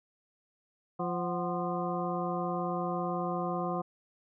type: harmonic tone with a mistuned harmonic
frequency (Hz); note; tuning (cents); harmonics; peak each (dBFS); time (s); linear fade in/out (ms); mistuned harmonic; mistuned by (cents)
174.5; F3; -1; 1 / 2 / 3 / 4 / 6 / 7; -35 / -37 / -38 / -36 / -38 / -41; 0.99-3.82; 10; 4; +89
effects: none